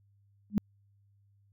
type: tone with exponential growth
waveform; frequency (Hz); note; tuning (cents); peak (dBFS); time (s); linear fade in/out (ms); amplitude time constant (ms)
sine; 207; G#3; -5; -18; 0.5-0.58; 0; 17
effects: added 100 Hz sine -63 dBFS peak until 1.52 s